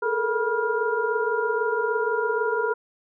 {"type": "tone cluster", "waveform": "sine", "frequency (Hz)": [425.4, 442.9, 469.2, 971, 1408], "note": ["G#4", "A4", "A#4", "B5", "F6"], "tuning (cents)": [42, 11, 11, -30, 14], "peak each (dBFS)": -28, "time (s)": [0.02, 2.74], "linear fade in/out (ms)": 10, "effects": []}